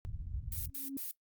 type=low-pass noise; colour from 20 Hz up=white; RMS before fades=-41 dBFS; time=0.05-0.7 s; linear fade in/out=0 ms; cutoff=100 Hz; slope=24 dB/octave
type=noise bursts; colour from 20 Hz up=violet; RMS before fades=-40 dBFS; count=3; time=0.52-1.112 s; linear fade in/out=2 ms; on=140 ms; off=86 ms
type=tone with exponential growth; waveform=sine; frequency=273.3 Hz; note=C#4; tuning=24 cents flat; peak=-34 dBFS; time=0.6-0.97 s; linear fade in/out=2 ms; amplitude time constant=80 ms
effects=noise-tail reverb RT60 0.1 s tail -20 dB re dry + Opus 48 kbps